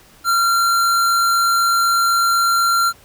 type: tone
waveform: square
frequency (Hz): 1374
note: F6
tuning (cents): -29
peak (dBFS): -14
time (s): 0.24-2.93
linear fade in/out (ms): 50
effects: pink hiss -48 dBFS RMS until 3.04 s